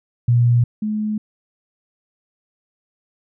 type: tone pair in turn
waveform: sine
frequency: 120 / 213.3 Hz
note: B2 / G#3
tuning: -49 / +46 cents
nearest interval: minor seventh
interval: 995 cents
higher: second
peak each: -11 / -19 dBFS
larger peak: first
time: 0.28-0.64 / 0.82-1.18 s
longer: neither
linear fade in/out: 5 ms
effects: none